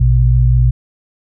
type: tone pair together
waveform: sine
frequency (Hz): 58.27 / 123.47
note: A#1 / B2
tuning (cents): 0 / 0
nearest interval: octave + minor second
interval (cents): 1300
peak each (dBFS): -10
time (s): 0-0.71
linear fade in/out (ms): 10
effects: none